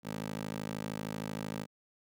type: tone with high-pass filter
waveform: 15% pulse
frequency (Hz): 53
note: G#1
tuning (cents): +36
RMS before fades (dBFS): -39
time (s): 0.03-1.67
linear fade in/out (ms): 50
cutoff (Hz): 210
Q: 1.2
effects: none